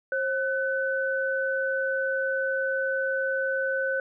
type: tone pair together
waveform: sine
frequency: 534.6 / 1506 Hz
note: C5 / F#6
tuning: +37 / +30 cents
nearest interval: octave + tritone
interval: 1793 cents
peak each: -27 dBFS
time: 0.12-4 s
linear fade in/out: 2 ms
effects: none